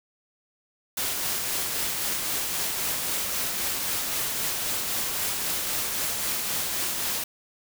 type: noise with tremolo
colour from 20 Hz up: white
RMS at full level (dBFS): -27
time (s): 0.97-7.24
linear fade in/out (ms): 5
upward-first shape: triangle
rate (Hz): 3.8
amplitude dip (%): 30
effects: none